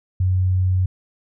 sine tone, 92.5 Hz, F#2, in tune, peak -15 dBFS, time 0.2-0.86 s, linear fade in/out 5 ms, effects none

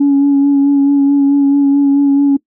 sine tone with vibrato, 280.7 Hz, C#4, 22 cents sharp, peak -5 dBFS, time 0-2.37 s, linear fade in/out 10 ms, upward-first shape sine, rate 4.6 Hz, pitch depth 20 cents each way, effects noise-tail reverb RT60 0.1 s tail -21 dB re dry + tanh soft clip ceiling -4 dBFS

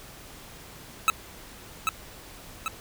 25% pulse tone with echo, 1300 Hz, E6, 24 cents flat, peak -13 dBFS, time 1.08-1.1 s, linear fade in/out 0 ms, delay 790 ms, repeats 2, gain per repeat -5 dB, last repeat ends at 2.68 s, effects pink hiss -46 dBFS RMS until 2.8 s

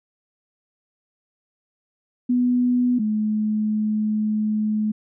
sine tone pair in turn, 246.9 / 213.9 Hz, B3 / A3, 0 / -49 cents, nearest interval major second, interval 249 cents, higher first, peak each -16 / -19 dBFS, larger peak first, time 2.29-2.99 / 2.99-4.92 s, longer second, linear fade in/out 10 ms, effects none

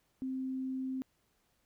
sine tone, 261.6 Hz, C4, in tune, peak -34 dBFS, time 0.22-1.02 s, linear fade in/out 0 ms, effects pink hiss -75 dBFS RMS until 1.65 s

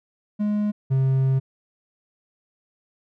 triangle tone pair in turn, 208.7 / 133.04 Hz, G#3 / C3, +9 / +29 cents, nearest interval minor sixth, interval 780 cents, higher first, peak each -18 / -15 dBFS, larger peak second, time 0.39-0.72 / 0.9-1.4 s, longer second, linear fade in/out 20 ms, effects none

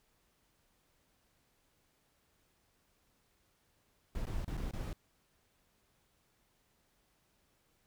brown noise with dropouts, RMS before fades -38 dBFS, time 4.15-4.93 s, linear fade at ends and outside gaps 2 ms, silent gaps 4.256-4.268 / 4.447-4.478 / 4.57-4.575 / 4.711-4.734 s, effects pink hiss -74 dBFS RMS until 7.86 s

